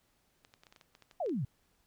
clicks, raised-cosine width 0.2 ms, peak -38 dBFS, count 12, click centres 0.449 / 0.539 / 0.635 / 0.668 / 0.725 / 0.762 / 0.812 / 0.951 / 1.023 / 1.112 / 1.262 / 1.294 s
sine exponential sweep, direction down, 784 to 110 Hz, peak -31 dBFS, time 1.2-1.45 s, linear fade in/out 5 ms
effects pink hiss -73 dBFS RMS until 1.86 s

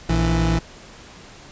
30% pulse tone pair together, 58.3 / 164.9 Hz, A#1 / E3, +1 / +1 cents, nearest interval octave + tritone, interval 1800 cents, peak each -17 dBFS, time 0.09-0.59 s, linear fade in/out 5 ms, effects pink hiss -43 dBFS RMS until 1.51 s + resampled to 16000 Hz

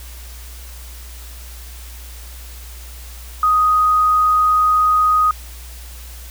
sine tone, 1248 Hz, D#6, 5 cents sharp, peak -11 dBFS, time 3.43-5.31 s, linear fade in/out 2 ms, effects added 60 Hz sine -33 dBFS peak until 6.3 s + white hiss -40 dBFS RMS until 6.3 s

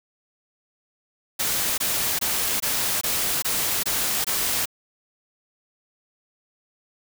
white noise bursts, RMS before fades -24 dBFS, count 8, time 1.39-4.657 s, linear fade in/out 10 ms, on 390 ms, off 21 ms, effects none

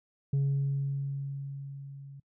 sine tone with level ramp, 138.8 Hz, C#3, 3 cents sharp, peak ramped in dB -21 to -44 dBFS, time 0.33-2.2 s, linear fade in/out 5 ms, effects noise-tail reverb RT60 0.1 s tail -26 dB re dry + tanh soft clip ceiling -23 dBFS

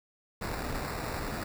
pink noise with sample-and-hold, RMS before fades -35 dBFS, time 0.41-1.44 s, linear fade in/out 5 ms, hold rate 3150 Hz, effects none

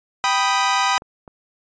sawtooth chord, G augmented, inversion none, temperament equal, 784 / 987.8 / 1244.5 Hz, G5 / B5 / D#6, 0 / 0 / 0 cents, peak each -18 / -16 / -18 dBFS, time 0.24-0.98 s, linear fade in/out 0 ms
clicks, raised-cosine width 1 ms, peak -26 dBFS, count 2, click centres 1.021 / 1.278 s
effects resampled to 16000 Hz

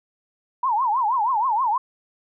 sine tone with vibrato, 943 Hz, A#5, 20 cents sharp, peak -18 dBFS, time 0.63-1.78 s, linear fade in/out 5 ms, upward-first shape triangle, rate 6.3 Hz, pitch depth 270 cents each way, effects none

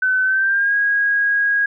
sine tone with pitch glide, 1516 to 1643.7 Hz, F#6 to G#6, +42 to -18 cents, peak -14 dBFS, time 0.02-1.66 s, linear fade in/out 5 ms, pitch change +140 cents, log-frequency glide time 0.23-0.75 s, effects none

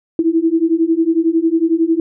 sine beating tone pair, 322.1 / 333.1 Hz, E4 / E4, -40 / +18 cents, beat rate 11 Hz, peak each -15 / -14 dBFS, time 0.19-2 s, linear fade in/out 2 ms, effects none

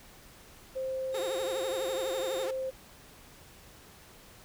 sine tone, 525 Hz, C5, 6 cents sharp, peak -31 dBFS, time 0.75-2.71 s, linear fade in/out 20 ms
sawtooth tone with pitch glide, 3729 to 3684 Hz, A#7 to A#7, 0 to -21 cents, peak -39 dBFS, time 1.12-2.47 s, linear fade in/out 50 ms, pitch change -21 cents, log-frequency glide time 1.51-2.27 s
sawtooth tone with vibrato, 392 Hz, G4, in tune, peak -32 dBFS, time 1.14-2.51 s, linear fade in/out 5 ms, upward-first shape triangle, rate 12 Hz, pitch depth 290 cents each way
effects pink hiss -54 dBFS RMS until 4.44 s

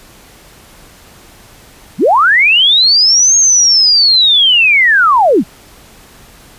sine linear two-way sweep, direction up then down, 142.3 to 6550 to 142.3 Hz, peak -5 dBFS, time 1.98-5.44 s, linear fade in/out 50 ms, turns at 3.36 s, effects pink hiss -40 dBFS RMS until 6.58 s + resampled to 32000 Hz

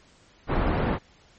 pink low-pass noise, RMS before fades -24 dBFS, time 0.47-0.99 s, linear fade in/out 50 ms, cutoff 1400 Hz, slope 12 dB/octave, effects pink hiss -57 dBFS RMS until 1.38 s + MP3 32 kbps

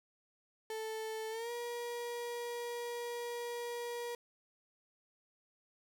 35% pulse tone with pitch glide, 440 to 477.1 Hz, A4 to A#4, 0 to +40 cents, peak -37 dBFS, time 0.7-4.15 s, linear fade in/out 2 ms, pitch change +140 cents, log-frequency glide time 1.3-1.51 s, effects none

